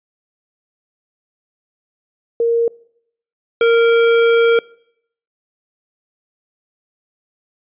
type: tone pair in turn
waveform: sine / square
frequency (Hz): 465.2 / 463.4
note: A#4 / A#4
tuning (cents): -4 / -10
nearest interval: unison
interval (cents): 6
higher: first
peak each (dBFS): -12 / -10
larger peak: second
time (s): 2.4-2.68 / 3.61-4.59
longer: second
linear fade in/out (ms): 2
effects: noise-tail reverb RT60 0.7 s tail -24 dB re dry + resampled to 8000 Hz